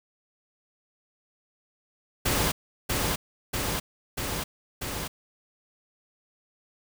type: noise with echo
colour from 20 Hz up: pink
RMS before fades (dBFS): -25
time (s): 2.25-2.52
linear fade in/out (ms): 10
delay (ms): 640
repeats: 4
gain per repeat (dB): -2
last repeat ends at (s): 5.08
effects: none